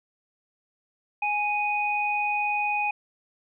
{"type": "tone pair together", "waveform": "sine", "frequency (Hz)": [830.6, 2489], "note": ["G#5", "D#7"], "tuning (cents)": [0, 0], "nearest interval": "octave + perfect fifth", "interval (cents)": 1900, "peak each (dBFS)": -26, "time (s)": [1.22, 2.91], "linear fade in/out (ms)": 5, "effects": []}